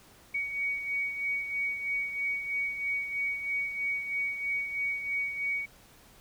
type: beating tone pair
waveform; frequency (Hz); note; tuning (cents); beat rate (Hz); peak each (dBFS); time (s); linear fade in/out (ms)
sine; 2246 / 2249.1; C#7 / C#7; +22 / +25; 3.1; -30 / -38; 0.34-5.66; 10
effects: pink hiss -57 dBFS RMS until 6.2 s